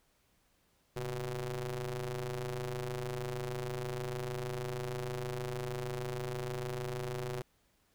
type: ring-modulated tone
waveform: sawtooth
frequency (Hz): 120.4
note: B2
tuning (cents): -44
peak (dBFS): -29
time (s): 0.96-7.42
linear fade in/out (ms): 5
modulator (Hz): 254
effects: pink hiss -72 dBFS RMS until 7.94 s